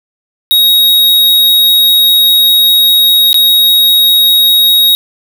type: tone with dropouts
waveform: square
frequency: 3779 Hz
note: A#7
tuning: 23 cents sharp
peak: -5 dBFS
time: 0.51-4.95 s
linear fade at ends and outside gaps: 0 ms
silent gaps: 3.33-3.343 s
effects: none